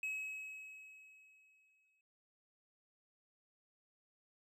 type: tone with exponential decay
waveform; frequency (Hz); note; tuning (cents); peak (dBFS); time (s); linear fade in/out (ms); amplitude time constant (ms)
triangle; 2562; E7; -50; -35; 0.03-2.01; 2; 430
effects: none